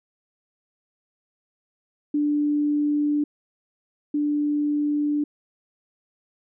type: tone pair in turn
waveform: sine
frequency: 294.4 / 294.4 Hz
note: D4 / D4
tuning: +4 / +4 cents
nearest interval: unison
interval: 0 cents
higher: neither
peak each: -19 / -20 dBFS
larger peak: first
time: 2.14-3.24 / 4.14-5.24 s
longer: neither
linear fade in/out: 5 ms
effects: none